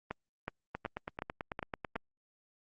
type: two click trains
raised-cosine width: 0.5 ms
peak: -21 / -22 dBFS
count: 6 / 12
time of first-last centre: 0.11-1.962 / 0.75-1.957 s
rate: 2.7 / 9.11 Hz
effects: Opus 24 kbps